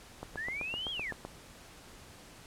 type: click train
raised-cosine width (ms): 1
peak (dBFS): -25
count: 9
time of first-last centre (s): 0.23-1.25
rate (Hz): 7.84
type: linear two-way sweep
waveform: sine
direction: up then down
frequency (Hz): 1661.2 to 3322 to 1661.2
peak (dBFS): -35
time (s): 0.37-1.12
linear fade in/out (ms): 10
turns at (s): 0.91
effects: pink hiss -53 dBFS RMS until 2.46 s + low-pass 11000 Hz 12 dB/octave